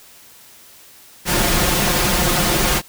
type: noise with comb filter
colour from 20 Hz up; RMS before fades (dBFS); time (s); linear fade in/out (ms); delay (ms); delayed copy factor
pink; -17; 1.25-2.82; 50; 5.6; +0.6
effects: white hiss -45 dBFS RMS until 2.88 s